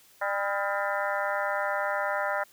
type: harmonic tone with a mistuned harmonic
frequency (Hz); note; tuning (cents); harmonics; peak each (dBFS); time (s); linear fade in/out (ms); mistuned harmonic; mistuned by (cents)
199.8; G3; +33; 3 / 4 / 5 / 6 / 7 / 8 / 9 / 10; -31 / -33 / -35 / -38 / -33 / -39 / -35 / -41; 0.21-2.44; 10; 6; +100
effects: white hiss -58 dBFS RMS until 2.52 s